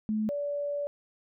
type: tone pair in turn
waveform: sine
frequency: 215.5 / 576.8 Hz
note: A3 / D5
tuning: -36 / -31 cents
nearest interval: octave + perfect fourth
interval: 1705 cents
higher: second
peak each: -26 / -29 dBFS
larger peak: first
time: 0.09-0.29 / 0.29-0.87 s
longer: second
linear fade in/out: 0 ms
effects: none